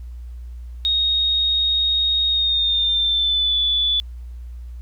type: tone with pitch glide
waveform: sine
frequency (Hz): 3735 to 3465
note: A#7 to A7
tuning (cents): +3 to -27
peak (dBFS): -16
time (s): 0.85-4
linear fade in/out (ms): 0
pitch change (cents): -130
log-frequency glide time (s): 2.29-3.57
effects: added 60 Hz sine -31 dBFS peak until 4.81 s + pink hiss -61 dBFS RMS until 4.81 s